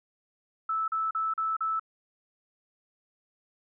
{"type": "tone bursts", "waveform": "sine", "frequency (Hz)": 1312, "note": "E6", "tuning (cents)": -9, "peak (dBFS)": -26, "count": 5, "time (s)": [0.69, 1.796], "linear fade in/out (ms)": 5, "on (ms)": 190, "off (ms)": 39, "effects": []}